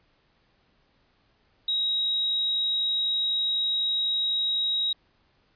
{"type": "tone", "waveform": "sine", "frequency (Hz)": 3812, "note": "A#7", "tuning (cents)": 38, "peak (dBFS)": -23, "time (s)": [1.68, 4.93], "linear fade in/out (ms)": 5, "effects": ["pink hiss -66 dBFS RMS until 5.55 s", "resampled to 11025 Hz"]}